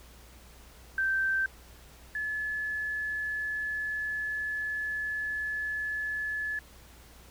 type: tone pair in turn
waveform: sine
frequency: 1560 / 1717.3 Hz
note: G6 / A6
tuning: -9 / -43 cents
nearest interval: major second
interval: 166 cents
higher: second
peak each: -25 / -30 dBFS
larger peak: first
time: 0.98-1.46 / 2.15-6.59 s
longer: second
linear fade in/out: 2 ms
effects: added 60 Hz sine -53 dBFS peak until 7.3 s + pink hiss -55 dBFS RMS until 7.3 s